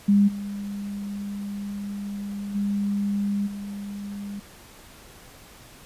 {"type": "tone with level steps", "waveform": "sine", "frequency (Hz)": 202, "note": "G#3", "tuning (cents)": -48, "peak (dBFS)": [-14, -29, -22, -31], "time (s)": [0.08, 4.4], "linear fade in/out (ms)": 10, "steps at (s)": [0.27, 2.54, 3.46], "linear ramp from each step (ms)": 20, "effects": ["pink hiss -48 dBFS RMS until 5.85 s", "resampled to 32000 Hz"]}